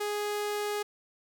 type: tone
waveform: sawtooth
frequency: 415.3 Hz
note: G#4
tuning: in tune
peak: -26 dBFS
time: 0-0.83 s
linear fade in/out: 10 ms
effects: none